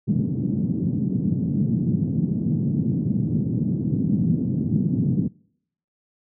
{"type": "band-pass noise", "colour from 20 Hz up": "pink", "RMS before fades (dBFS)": -22, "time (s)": [0.07, 5.28], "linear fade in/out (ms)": 10, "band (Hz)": [130, 240], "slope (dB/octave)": 24, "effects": ["noise-tail reverb RT60 0.7 s tail -26 dB re dry", "high-pass 80 Hz 12 dB/octave"]}